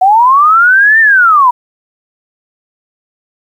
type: linear two-way sweep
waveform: sine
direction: up then down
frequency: 724 to 1823 to 946 Hz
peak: -3 dBFS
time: 0.01-1.51 s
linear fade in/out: 10 ms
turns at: 1 s
effects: 7-bit